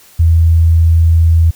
sine tone, 82.41 Hz, E2, in tune, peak -5 dBFS, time 0.19-1.51 s, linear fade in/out 10 ms, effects white hiss -43 dBFS RMS until 1.55 s

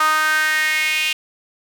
sawtooth tone with high-pass filter sweep, 309.9 Hz, D#4, 7 cents flat, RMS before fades -18 dBFS, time 0-1.13 s, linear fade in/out 5 ms, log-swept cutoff 1200 to 2700 Hz, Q 5.2, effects none

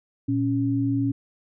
sine tone pair together, 116.55 / 277.2 Hz, A#2 / C#4, 0 / 0 cents, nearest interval octave + minor third, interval 1500 cents, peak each -25 / -22 dBFS, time 0.28-1.12 s, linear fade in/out 10 ms, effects none

